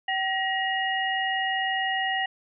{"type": "tone cluster", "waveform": "sine", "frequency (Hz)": [766, 1899, 2865], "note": ["G5", "A#6", "F7"], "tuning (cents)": [-40, 32, 44], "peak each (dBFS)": [-28, -27, -31], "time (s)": [0.08, 2.26], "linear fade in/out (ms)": 5, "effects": []}